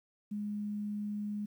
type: tone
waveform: sine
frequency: 207.7 Hz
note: G#3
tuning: in tune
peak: -34 dBFS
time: 0.31-1.46 s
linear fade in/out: 10 ms
effects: 11-bit